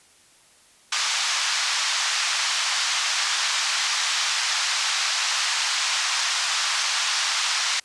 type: band-pass noise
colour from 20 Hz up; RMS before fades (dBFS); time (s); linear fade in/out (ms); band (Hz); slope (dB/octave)
white; -24; 0.92-7.8; 5; 900 to 6300; 24
effects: white hiss -55 dBFS RMS until 7.84 s + resampled to 24000 Hz